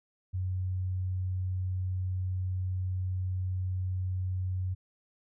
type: tone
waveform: sine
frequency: 92.5 Hz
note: F#2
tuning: in tune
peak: -29 dBFS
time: 0.33-4.75 s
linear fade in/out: 20 ms
effects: none